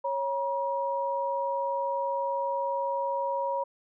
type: tone pair together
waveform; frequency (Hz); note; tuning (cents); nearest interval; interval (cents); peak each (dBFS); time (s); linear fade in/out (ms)
sine; 550.9 / 956; C#5 / A#5; -11 / +43; minor seventh; 954; -30 / -29; 0.04-3.64; 10
effects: none